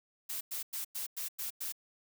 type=noise bursts; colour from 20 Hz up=blue; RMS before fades=-38 dBFS; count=7; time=0.29-1.724 s; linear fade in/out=10 ms; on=120 ms; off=99 ms; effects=none